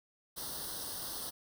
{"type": "noise with comb filter", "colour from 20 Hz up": "white", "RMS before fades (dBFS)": -41, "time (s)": [0.36, 1.31], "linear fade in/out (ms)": 20, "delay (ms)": 0.21, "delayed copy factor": 0.95, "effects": []}